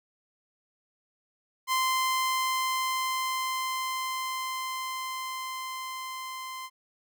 sawtooth tone with level ramp, 1039 Hz, C6, 12 cents flat, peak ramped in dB -20 to -33 dBFS, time 1.67-6.7 s, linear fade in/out 50 ms, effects none

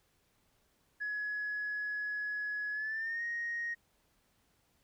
sine tone with pitch glide, 1687 to 1871.8 Hz, G#6 to A#6, +27 to +7 cents, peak -33 dBFS, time 1-3.75 s, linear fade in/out 20 ms, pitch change +180 cents, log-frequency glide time 2.72-3.23 s, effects tanh soft clip ceiling -30 dBFS + pink hiss -73 dBFS RMS until 4.83 s

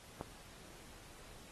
click, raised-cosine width 1 ms, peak -27 dBFS, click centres 0.211 s, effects pink hiss -57 dBFS RMS until 1.51 s + AAC 32 kbps

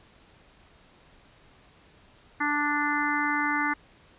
harmonic tone, 293.7 Hz, D4, in tune, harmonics 1 / 3 / 4 / 5 / 6 / 7, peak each -31 / -31 / -31 / -31 / -31 / -31 dBFS, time 2.4-3.74 s, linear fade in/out 10 ms, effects pink hiss -57 dBFS RMS until 4.18 s + resampled to 8000 Hz

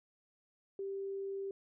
sine tone, 392 Hz, G4, in tune, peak -37 dBFS, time 0.79-1.51 s, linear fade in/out 2 ms, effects none

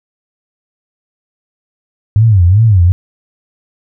sine tone with vibrato, 99.4 Hz, G2, 25 cents sharp, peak -4 dBFS, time 2.16-2.92 s, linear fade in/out 0 ms, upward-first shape sine, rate 2.6 Hz, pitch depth 250 cents each way, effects none

